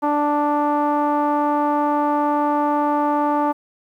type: tone with low-pass filter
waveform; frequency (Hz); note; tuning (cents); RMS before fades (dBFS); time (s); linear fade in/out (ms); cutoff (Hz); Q
sawtooth; 293.7; D4; 0; -19; 0.02-3.53; 20; 1000; 7.1
effects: 9-bit